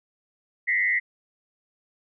sine tone with frequency modulation, 2000 Hz, B6, 21 cents sharp, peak -20 dBFS, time 0.67-1 s, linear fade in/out 20 ms, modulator 95.4 Hz, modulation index 1.2, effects none

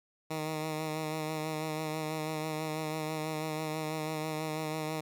10% pulse tone with vibrato, 156 Hz, D#3, 5 cents sharp, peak -25 dBFS, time 0.3-5.01 s, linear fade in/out 10 ms, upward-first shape sine, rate 6.1 Hz, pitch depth 26 cents each way, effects none

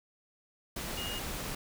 sine tone in noise, 2859 Hz, F7, 40 cents sharp, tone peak -38 dBFS, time 0.97-1.19 s, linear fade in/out 5 ms, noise pink, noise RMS -38 dBFS, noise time 0.76-1.55 s, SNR -3 dB, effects none

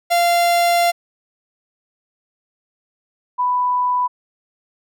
45% pulse / sine tone pair in turn, 692 / 991.7 Hz, F5 / B5, -16 / +7 cents, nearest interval tritone, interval 623 cents, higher second, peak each -13 / -15 dBFS, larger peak first, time 0.1-0.92 / 3.38-4.08 s, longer first, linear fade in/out 20 ms, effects none

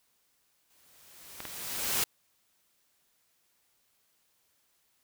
white noise with exponential growth, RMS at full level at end -27 dBFS, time 0.7-2.04 s, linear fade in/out 5 ms, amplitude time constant 290 ms
clicks, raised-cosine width 0.3 ms, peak -22 / -22 dBFS, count 2, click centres 1.404 / 1.453 s
effects white hiss -72 dBFS RMS until 5.03 s

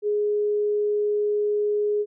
sine tone, 416.6 Hz, G#4, 5 cents sharp, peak -20 dBFS, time 0.02-2.06 s, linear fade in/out 50 ms, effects none

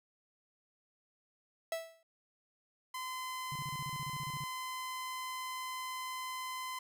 45% pulse tone with exponential decay, 656 Hz, E5, 9 cents flat, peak -32 dBFS, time 1.72-2.03 s, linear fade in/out 2 ms, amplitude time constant 67 ms
sawtooth tone, 1026 Hz, C6, 34 cents flat, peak -35 dBFS, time 2.94-6.79 s, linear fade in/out 5 ms
sine tone bursts, 143.1 Hz, D3, 45 cents flat, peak -40 dBFS, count 14, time 3.52-4.438 s, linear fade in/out 0 ms, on 34 ms, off 34 ms
effects none

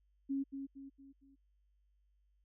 sine tone with echo, 273.8 Hz, C#4, 21 cents flat, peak -33 dBFS, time 0.29-0.44 s, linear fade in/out 20 ms, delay 230 ms, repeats 4, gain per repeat -7 dB, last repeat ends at 1.36 s, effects added 50 Hz sine -70 dBFS peak until 2.44 s

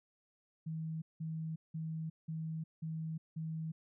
sine tone bursts, 160 Hz, D#3, 49 cents sharp, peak -37 dBFS, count 6, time 0.66-3.72 s, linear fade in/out 10 ms, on 360 ms, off 180 ms, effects none

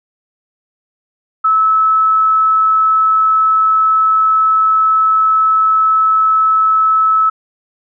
sine tone, 1301 Hz, E6, 23 cents flat, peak -8 dBFS, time 1.44-7.3 s, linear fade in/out 10 ms, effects none

